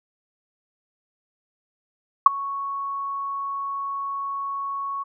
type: tone with ADSR envelope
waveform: sine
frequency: 1108.7 Hz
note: C#6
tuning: in tune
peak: -3 dBFS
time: 2.26-5.04 s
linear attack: 4 ms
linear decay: 15 ms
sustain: -23 dB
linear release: 20 ms
effects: none